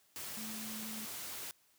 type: tone in noise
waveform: sine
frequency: 218.5 Hz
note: A3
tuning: 12 cents flat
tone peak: -45 dBFS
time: 0.37-1.05 s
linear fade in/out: 0 ms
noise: white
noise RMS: -44 dBFS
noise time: 0.16-1.51 s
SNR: -4 dB
effects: white hiss -70 dBFS RMS until 1.78 s + high-pass 60 Hz 12 dB/octave